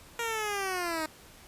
10% pulse linear sweep, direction down, 471.6 to 308.3 Hz, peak -22 dBFS, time 0.19-1.06 s, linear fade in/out 2 ms, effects pink hiss -53 dBFS RMS until 1.47 s + resampled to 32000 Hz

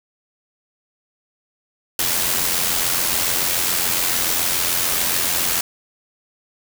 white noise with amplitude modulation, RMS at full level -18 dBFS, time 1.99-5.61 s, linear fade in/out 2 ms, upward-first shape sine, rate 87 Hz, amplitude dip 45%, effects none

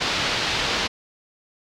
white low-pass noise, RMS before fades -24 dBFS, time 0-0.88 s, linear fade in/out 20 ms, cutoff 4600 Hz, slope 24 dB/octave, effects none

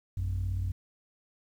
sine tone pair together, 55.04 / 92.5 Hz, A1 / F#2, +1 / 0 cents, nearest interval major sixth, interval 899 cents, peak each -32 / -28 dBFS, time 0.17-0.72 s, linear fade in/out 5 ms, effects tanh soft clip ceiling -25 dBFS + 10-bit

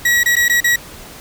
40% pulse tone with dropouts, 1918 Hz, A#6, 49 cents sharp, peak -10 dBFS, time 0.05-0.76 s, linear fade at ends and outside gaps 5 ms, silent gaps 0.234-0.258 / 0.356-0.365 / 0.483-0.496 / 0.605-0.642 s, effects pink hiss -36 dBFS RMS until 1.2 s

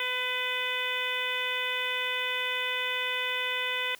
harmonic tone, 502 Hz, B4, 28 cents sharp, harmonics 1 / 2 / 3 / 4 / 5 / 6 / 7, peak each -39 / -38 / -37 / -33 / -34 / -36 / -36 dBFS, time 0-3.95 s, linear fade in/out 2 ms, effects white hiss -54 dBFS RMS until 3.99 s + high-pass 60 Hz 12 dB/octave

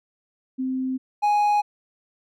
sine / triangle tone pair in turn, 259.9 / 830.4 Hz, C4 / G#5, -11 / 0 cents, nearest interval octave + minor sixth, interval 2011 cents, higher second, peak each -23 / -15 dBFS, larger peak second, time 0.58-0.98 / 1.22-1.62 s, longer neither, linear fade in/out 20 ms, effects none

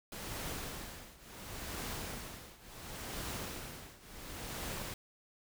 pink noise with tremolo, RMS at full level -40 dBFS, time 0.12-4.94 s, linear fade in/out 2 ms, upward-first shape triangle, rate 0.71 Hz, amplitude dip 90%, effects none

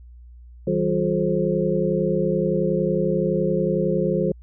sine tone cluster, 162.4 / 193.7 / 357.4 / 427.7 / 530 Hz, E3 / G3 / F4 / A4 / C5, -26 / -20 / +40 / -49 / +22 cents, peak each -25 dBFS, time 0.67-4.32 s, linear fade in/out 5 ms, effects added 60 Hz sine -41 dBFS peak until 4.42 s

